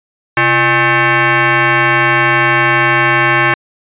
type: tone with frequency modulation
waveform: sine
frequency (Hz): 343.8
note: F4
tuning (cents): -27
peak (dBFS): -8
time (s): 0.37-3.54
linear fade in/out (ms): 2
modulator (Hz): 475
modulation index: 4.6
effects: resampled to 8000 Hz